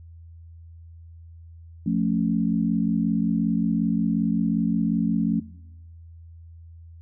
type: chord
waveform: sine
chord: F augmented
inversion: none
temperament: equal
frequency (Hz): 174.61 / 220 / 277.2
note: F3 / A3 / C#4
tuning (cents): 0 / 0 / 0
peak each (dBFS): -24 / -24 / -27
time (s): 1.86-5.4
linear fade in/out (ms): 5
effects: noise-tail reverb RT60 0.9 s tail -21 dB re dry + added 83 Hz sine -42 dBFS peak until 7.01 s